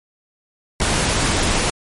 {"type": "noise", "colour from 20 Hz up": "pink", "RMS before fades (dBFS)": -18, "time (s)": [0.8, 1.7], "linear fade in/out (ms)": 2, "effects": ["MP3 48 kbps"]}